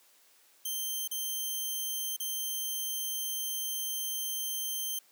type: tone with dropouts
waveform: 5% pulse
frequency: 3136 Hz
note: G7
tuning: in tune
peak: -24 dBFS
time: 0.65-4.99 s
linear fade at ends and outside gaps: 5 ms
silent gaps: 1.077-1.112 / 2.165-2.2 s
effects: white hiss -63 dBFS RMS until 5.11 s + high-pass 300 Hz 12 dB/octave